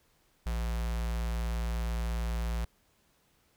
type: tone with notch filter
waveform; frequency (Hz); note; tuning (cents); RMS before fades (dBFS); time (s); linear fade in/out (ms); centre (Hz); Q
square; 57.3; A#1; -29; -32; 0.46-2.65; 5; 320; 1.3
effects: pink hiss -69 dBFS RMS until 3.56 s